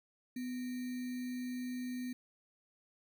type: tone with sample-and-hold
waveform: sine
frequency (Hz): 249.6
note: B3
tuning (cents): +19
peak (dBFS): -37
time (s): 0.36-2.13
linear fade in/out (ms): 5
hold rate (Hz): 2100
effects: none